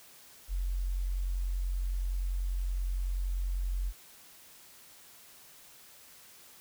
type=tone; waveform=sine; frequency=45.25 Hz; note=F#1; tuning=38 cents flat; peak=-29 dBFS; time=0.48-3.93 s; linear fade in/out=50 ms; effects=white hiss -55 dBFS RMS until 6.6 s